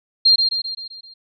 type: tone with echo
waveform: sine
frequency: 4195 Hz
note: C8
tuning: 4 cents sharp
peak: -9 dBFS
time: 0.25-0.36 s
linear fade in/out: 10 ms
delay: 130 ms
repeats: 6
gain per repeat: -5 dB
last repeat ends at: 1.14 s
effects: none